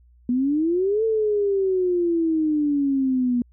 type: exponential two-way sweep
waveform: sine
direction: up then down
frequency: 240.1 to 449.8 to 240.1 Hz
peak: -18 dBFS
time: 0.29-3.42 s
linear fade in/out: 2 ms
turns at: 1.04 s
effects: added 60 Hz sine -51 dBFS peak until 3.52 s